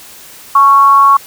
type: tone with frequency modulation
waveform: sine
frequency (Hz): 1108.7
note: C#6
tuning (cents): 0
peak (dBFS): -3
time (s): 0.55-1.17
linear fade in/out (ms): 5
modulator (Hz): 251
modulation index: 0.31
effects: white hiss -35 dBFS RMS until 1.26 s